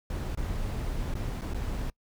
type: noise with dropouts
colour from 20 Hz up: brown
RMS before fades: -32 dBFS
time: 0.1-1.9 s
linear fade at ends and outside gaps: 2 ms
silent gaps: 0.351-0.373 / 1.14-1.152 / 1.412-1.417 / 1.537-1.544 s
effects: noise-tail reverb RT60 0.1 s tail -24 dB re dry